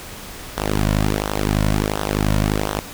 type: tone with flanger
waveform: sawtooth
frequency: 51.6 Hz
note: G#1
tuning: 10 cents flat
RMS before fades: -20 dBFS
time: 0.57-2.8 s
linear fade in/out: 10 ms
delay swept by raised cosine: 0.41 to 2.51 ms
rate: 1.4 Hz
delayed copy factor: -0.85
effects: pink hiss -35 dBFS RMS until 2.93 s